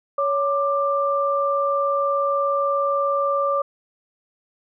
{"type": "tone pair together", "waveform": "sine", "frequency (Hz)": [560, 1183.3], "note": ["C#5", "D6"], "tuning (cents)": [18, 13], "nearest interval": "octave + minor second", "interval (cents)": 1295, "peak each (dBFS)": -21, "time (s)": [0.18, 3.62], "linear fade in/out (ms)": 5, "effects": []}